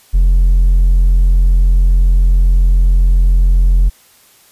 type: tone with hard clipping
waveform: sine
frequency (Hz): 43.65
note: F1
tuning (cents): 0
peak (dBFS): -7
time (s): 0.13-3.9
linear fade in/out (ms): 20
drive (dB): 2
effects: white hiss -47 dBFS RMS until 4.51 s + resampled to 32000 Hz